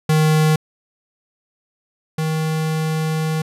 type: tone pair in turn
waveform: square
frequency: 155.56 / 157.73 Hz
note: D#3 / D#3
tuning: 0 / +24 cents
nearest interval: unison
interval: 24 cents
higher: second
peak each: -13 / -19 dBFS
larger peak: first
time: 0.09-0.56 / 2.18-3.42 s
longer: second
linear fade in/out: 5 ms
effects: resampled to 32000 Hz